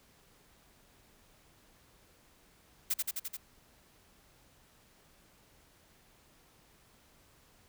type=noise with echo; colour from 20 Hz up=blue; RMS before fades=-30 dBFS; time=2.9-2.94 s; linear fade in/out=10 ms; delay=86 ms; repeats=5; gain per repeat=-2 dB; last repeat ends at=3.37 s; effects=pink hiss -64 dBFS RMS until 7.68 s